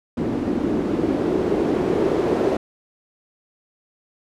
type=noise with low-pass filter sweep; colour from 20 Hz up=blue; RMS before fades=-21 dBFS; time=0.17-2.57 s; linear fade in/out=5 ms; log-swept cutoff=270 to 410 Hz; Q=2.8; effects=none